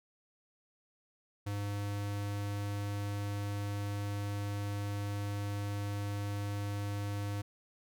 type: tone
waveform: square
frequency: 101.8 Hz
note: G#2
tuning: 34 cents flat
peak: -35 dBFS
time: 1.46-7.42 s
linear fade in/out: 10 ms
effects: none